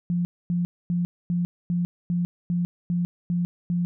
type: tone bursts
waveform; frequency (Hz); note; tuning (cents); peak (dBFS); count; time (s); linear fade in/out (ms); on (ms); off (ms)
sine; 174.61; F3; 0; -21; 10; 0.1-3.85; 0; 150; 250
effects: none